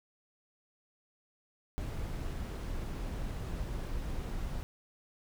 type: noise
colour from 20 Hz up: brown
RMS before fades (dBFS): -37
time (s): 1.78-4.63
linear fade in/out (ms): 0
effects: none